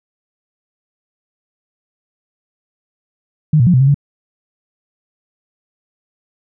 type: tone with pitch steps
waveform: sine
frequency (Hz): 153.3 / 119.9 / 178 / 127.6 / 135.5 / 142.3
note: D#3 / A#2 / F3 / C3 / C#3 / C#3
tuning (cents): -25 / +49 / +33 / -43 / -39 / +46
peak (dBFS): -7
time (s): 3.53-3.944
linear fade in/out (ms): 5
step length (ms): 69
effects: none